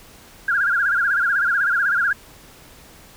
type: tone with vibrato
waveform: sine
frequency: 1507 Hz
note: F#6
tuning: 31 cents sharp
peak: -16 dBFS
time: 0.48-2.13 s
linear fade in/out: 5 ms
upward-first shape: sine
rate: 16 Hz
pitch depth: 160 cents each way
effects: pink hiss -46 dBFS RMS until 3.16 s